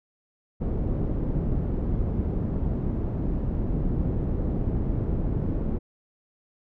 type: low-pass noise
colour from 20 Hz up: pink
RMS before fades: -26 dBFS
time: 0.6-5.79 s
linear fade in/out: 20 ms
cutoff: 310 Hz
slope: 12 dB/octave
effects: none